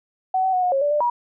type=tone with pitch steps; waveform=sine; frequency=751 / 758 / 734 / 723 / 544 / 582 / 594 / 961 Hz; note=F#5 / F#5 / F#5 / F#5 / C#5 / D5 / D5 / B5; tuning=+26 / +42 / -14 / -40 / -33 / -16 / +20 / -48 cents; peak=-17 dBFS; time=0.34-1.1 s; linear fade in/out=5 ms; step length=95 ms; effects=none